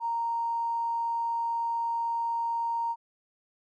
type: tone with tanh clipping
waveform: triangle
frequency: 929 Hz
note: A#5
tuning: 6 cents flat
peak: -26 dBFS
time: 0-2.96 s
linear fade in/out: 50 ms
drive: 3 dB
effects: MP3 48 kbps